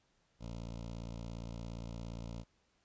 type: tone with notch filter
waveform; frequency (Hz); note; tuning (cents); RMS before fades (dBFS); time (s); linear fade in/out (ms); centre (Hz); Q
15% pulse; 57.3; A#1; -29; -44; 0.39-2.45; 50; 1700; 0.91
effects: pink hiss -75 dBFS RMS until 2.84 s + resampled to 16000 Hz